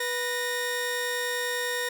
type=tone pair together; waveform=sawtooth; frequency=490 / 1850 Hz; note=B4 / A#6; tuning=-14 / -14 cents; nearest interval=octave + major seventh; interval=2300 cents; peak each=-27 / -26 dBFS; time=0-1.89 s; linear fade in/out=5 ms; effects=none